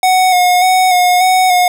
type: tone with vibrato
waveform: square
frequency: 732 Hz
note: F#5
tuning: 19 cents flat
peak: -8 dBFS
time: 0.03-1.68 s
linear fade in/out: 2 ms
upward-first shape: square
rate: 1.7 Hz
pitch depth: 26 cents each way
effects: none